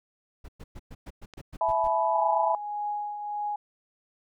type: noise bursts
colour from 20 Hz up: brown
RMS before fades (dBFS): -40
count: 10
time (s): 0.44-1.88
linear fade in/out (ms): 10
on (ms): 45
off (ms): 110
type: click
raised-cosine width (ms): 0.2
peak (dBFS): -28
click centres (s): 1.337
type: chord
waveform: sine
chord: E suspended fourth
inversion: none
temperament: equal with one note detuned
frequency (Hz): 659.3 / 858.9 / 987.8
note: E5 / A5 / B5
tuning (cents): 0 / -42 / 0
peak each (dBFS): -27 / -26 / -27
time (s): 1.61-2.55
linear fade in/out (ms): 2
type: tone with tremolo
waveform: sine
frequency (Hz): 830.6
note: G#5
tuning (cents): 0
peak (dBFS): -27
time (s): 2.15-3.56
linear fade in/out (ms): 5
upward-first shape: triangle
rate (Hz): 1.7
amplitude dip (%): 55
effects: none